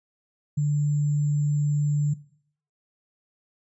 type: tone with sample-and-hold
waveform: sine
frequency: 146.83 Hz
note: D3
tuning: in tune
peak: -20 dBFS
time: 0.57-2.14 s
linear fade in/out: 10 ms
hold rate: 7350 Hz
effects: noise-tail reverb RT60 0.6 s tail -19 dB re dry + resampled to 22050 Hz